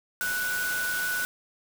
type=tone in noise; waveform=sine; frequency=1480 Hz; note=F#6; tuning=in tune; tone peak=-27 dBFS; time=0.21-1.25 s; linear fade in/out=0 ms; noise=white; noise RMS=-34 dBFS; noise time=0.21-1.25 s; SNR=+4 dB; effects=none